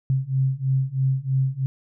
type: beating tone pair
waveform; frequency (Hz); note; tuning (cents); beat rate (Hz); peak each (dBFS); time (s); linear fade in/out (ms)
sine; 131.5 / 134.6; C3 / C3; +9 / +49; 3.1; -23 / -22; 0.1-1.66; 0
effects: none